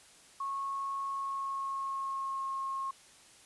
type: tone with pitch glide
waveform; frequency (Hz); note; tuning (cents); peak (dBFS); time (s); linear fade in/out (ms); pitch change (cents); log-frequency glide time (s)
sine; 1097 to 1080; C#6 to C#6; -18 to -45; -33; 0.4-2.91; 5; -27; 1.06-2.43
effects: white hiss -58 dBFS RMS until 3.45 s + resampled to 24000 Hz